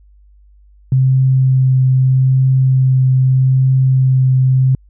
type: tone with vibrato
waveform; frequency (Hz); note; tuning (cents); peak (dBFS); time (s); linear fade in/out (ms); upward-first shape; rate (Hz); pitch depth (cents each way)
sine; 130.81; C3; 0; -8; 0.92-4.75; 2; triangle; 0.8; 12
effects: added 50 Hz sine -43 dBFS peak until 4.89 s